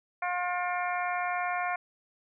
harmonic tone with a mistuned harmonic, 356.9 Hz, F4, 38 cents sharp, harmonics 2 / 3 / 4 / 5 / 6 / 7, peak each -31 / -35 / -36 / -39 / -39 / -41 dBFS, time 0.22-1.76 s, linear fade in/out 5 ms, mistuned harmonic 7, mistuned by -88 cents, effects none

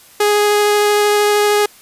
sawtooth tone with vibrato, 415.3 Hz, G#4, in tune, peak -7 dBFS, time 0.2-1.66 s, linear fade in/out 5 ms, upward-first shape triangle, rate 13 Hz, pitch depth 8 cents each way, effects white hiss -44 dBFS RMS until 1.81 s + resampled to 32000 Hz

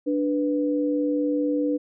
sine tone pair together, 293.7 / 493.9 Hz, D4 / B4, 0 / 0 cents, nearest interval major sixth, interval 900 cents, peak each -22 / -26 dBFS, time 0.06-1.78 s, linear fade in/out 20 ms, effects none

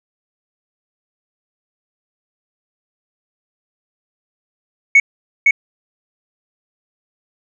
sine tone with echo, 2217 Hz, C#7, in tune, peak -3 dBFS, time 4.95-5 s, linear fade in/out 5 ms, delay 510 ms, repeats 1, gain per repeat -3 dB, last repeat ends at 5.51 s, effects tanh soft clip ceiling -3 dBFS

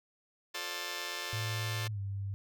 5% pulse chord, D minor seventh, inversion first, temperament just, 352.4 / 440.5 / 528.6 / 587.3 Hz, F4 / A4 / C5 / D5, +16 / +2 / +18 / 0 cents, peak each -33 / -32 / -34 / -32 dBFS, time 0.54-1.88 s, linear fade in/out 10 ms
sine tone with pitch glide, 109.7 to 98.87 Hz, A2 to G2, -5 to +15 cents, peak -34 dBFS, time 1.33-2.34 s, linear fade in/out 0 ms, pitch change -180 cents, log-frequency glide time 1.89-1.99 s
effects none

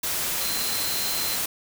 sine tone in noise, 4103 Hz, C8, 35 cents flat, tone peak -31 dBFS, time 0.41-1.36 s, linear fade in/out 5 ms, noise white, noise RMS -27 dBFS, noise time 0.03-1.46 s, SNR -7 dB, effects none

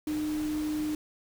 sine tone in noise, 304.4 Hz, D#4, 38 cents flat, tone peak -28 dBFS, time 0.07-0.95 s, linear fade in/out 2 ms, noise pink, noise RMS -43 dBFS, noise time 0.07-0.95 s, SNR +12 dB, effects none

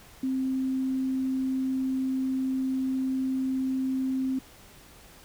sine tone, 262.5 Hz, C4, 6 cents sharp, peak -25 dBFS, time 0.23-4.39 s, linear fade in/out 5 ms, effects pink hiss -52 dBFS RMS until 5.24 s

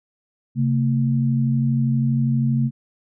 sine tone pair together, 134.9 / 227.4 Hz, C#3 / A#3, -47 / -43 cents, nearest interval major sixth, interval 904 cents, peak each -18 / -21 dBFS, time 0.55-2.71 s, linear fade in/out 50 ms, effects none

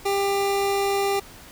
25% pulse tone, 397.3 Hz, G4, 23 cents sharp, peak -17 dBFS, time 0.05-1.2 s, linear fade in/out 10 ms, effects pink hiss -45 dBFS RMS until 1.51 s

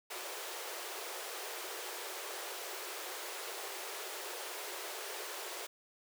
pink high-pass noise, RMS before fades -43 dBFS, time 0.1-5.67 s, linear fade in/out 10 ms, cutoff 350 Hz, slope 96 dB/octave, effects none

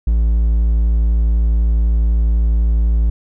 triangle tone, 56 Hz, A1, 31 cents sharp, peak -9 dBFS, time 0.07-3.1 s, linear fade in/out 5 ms, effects none

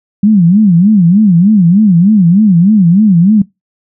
sine tone with vibrato, 190.8 Hz, G3, 47 cents flat, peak -3 dBFS, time 0.23-3.42 s, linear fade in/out 5 ms, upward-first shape sine, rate 3.3 Hz, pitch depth 240 cents each way, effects noise-tail reverb RT60 0.2 s tail -23 dB re dry

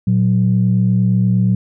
sine tone pair together, 116.54 / 185 Hz, A#2 / F#3, 0 / 0 cents, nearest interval minor sixth, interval 800 cents, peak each -13 dBFS, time 0.07-1.55 s, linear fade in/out 5 ms, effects tanh soft clip ceiling -4 dBFS

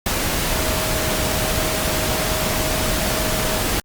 sine tone in noise, 630 Hz, D#5, 21 cents sharp, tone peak -28 dBFS, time 0.5-3.63 s, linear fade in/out 2 ms, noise pink, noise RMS -21 dBFS, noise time 0.06-3.8 s, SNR -10 dB, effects Opus 48 kbps

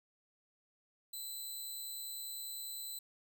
5% pulse tone, 4015 Hz, B7, 28 cents sharp, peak -35 dBFS, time 1.13-2.99 s, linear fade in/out 5 ms, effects 11-bit

